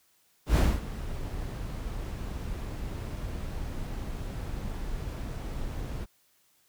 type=noise with ADSR envelope; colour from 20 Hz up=brown; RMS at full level=-19 dBFS; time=0.46-6.06 s; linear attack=110 ms; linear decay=230 ms; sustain=-16 dB; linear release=25 ms; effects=white hiss -67 dBFS RMS until 6.68 s

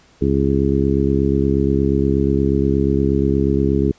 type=harmonic tone; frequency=68.4 Hz; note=C#2; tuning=23 cents flat; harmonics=1 / 2 / 3 / 4 / 5 / 6; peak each=-21 / -21 / -21 / -21 / -21 / -21 dBFS; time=0.21-3.92 s; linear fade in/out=10 ms; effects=pink hiss -52 dBFS RMS until 3.98 s + resampled to 16000 Hz

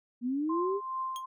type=linear sweep; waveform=sine; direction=up; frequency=234.2 to 411.7 Hz; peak=-28 dBFS; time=0.21-0.81 s; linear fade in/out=50 ms
type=tone with tremolo; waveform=sine; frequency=1046.5 Hz; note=C6; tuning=in tune; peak=-30 dBFS; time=0.49-1.26 s; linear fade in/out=10 ms; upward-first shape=triangle; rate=2.4 Hz; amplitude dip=60%
type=tone with exponential decay; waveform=sawtooth; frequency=3246 Hz; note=G#7; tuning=40 cents flat; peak=-34 dBFS; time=1.16-1.24 s; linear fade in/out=0 ms; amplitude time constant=17 ms
effects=none

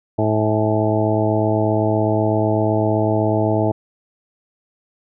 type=harmonic tone with a mistuned harmonic; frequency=107.9 Hz; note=A2; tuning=33 cents flat; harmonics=1 / 2 / 3 / 4 / 5 / 6 / 7 / 8; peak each=-20 / -25 / -21 / -24 / -28 / -21 / -29 / -27 dBFS; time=0.18-3.72 s; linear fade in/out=10 ms; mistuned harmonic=7; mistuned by=+70 cents; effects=none

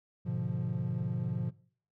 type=chord; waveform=triangle; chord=G# diminished seventh; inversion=none; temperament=equal; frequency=103.83 / 123.47 / 146.83 / 174.61 Hz; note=G#2 / B2 / D3 / F3; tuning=0 / 0 / 0 / 0 cents; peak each=-37 / -32 / -36 / -33 dBFS; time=0.25-1.51 s; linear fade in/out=20 ms; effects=noise-tail reverb RT60 0.5 s tail -21 dB re dry + tanh soft clip ceiling -22 dBFS

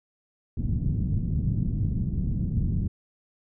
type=low-pass noise; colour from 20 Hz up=white; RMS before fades=-26 dBFS; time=0.57-2.88 s; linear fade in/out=5 ms; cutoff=180 Hz; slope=24 dB/octave; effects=none

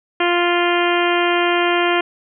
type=harmonic tone; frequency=349.1 Hz; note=F4; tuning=1 cent flat; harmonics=1 / 2 / 3 / 4 / 5 / 6 / 7 / 8 / 9; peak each=-18 / -21 / -23 / -24 / -25 / -26 / -26 / -27 / -28 dBFS; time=0.2-2.01 s; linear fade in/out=5 ms; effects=none

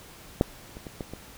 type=clicks; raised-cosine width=2 ms; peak=-6 / -27 / -24 / -19 / -23 dBFS; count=5; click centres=0.411 / 0.769 / 0.868 / 1.008 / 1.136 s; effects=pink hiss -48 dBFS RMS until 1.37 s

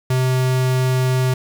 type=tone; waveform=square; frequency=128.8 Hz; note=C3; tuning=27 cents flat; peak=-16 dBFS; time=0.1-1.34 s; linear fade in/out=5 ms; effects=7-bit

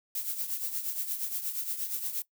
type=noise with tremolo; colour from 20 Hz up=violet; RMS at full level=-31 dBFS; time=0.15-2.22 s; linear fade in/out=2 ms; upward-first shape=triangle; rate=8.5 Hz; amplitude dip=70%; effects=noise-tail reverb RT60 0.1 s tail -19 dB re dry

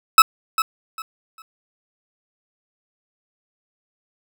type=tone with echo; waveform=40% pulse; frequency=1298 Hz; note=E6; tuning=27 cents flat; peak=-4 dBFS; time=0.18-0.22 s; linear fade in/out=2 ms; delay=400 ms; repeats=3; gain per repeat=-12 dB; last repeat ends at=1.42 s; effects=none

